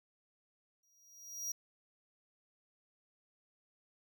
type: tone with exponential growth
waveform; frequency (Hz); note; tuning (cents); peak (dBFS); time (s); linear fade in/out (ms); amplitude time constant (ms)
45% pulse; 5740; F8; +47; -35; 0.83-1.52; 5; 150
effects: none